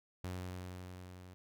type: tone with level ramp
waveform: sawtooth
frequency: 91.1 Hz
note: F#2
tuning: 26 cents flat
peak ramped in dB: -35 to -48 dBFS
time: 0.24-1.34 s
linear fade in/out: 0 ms
effects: none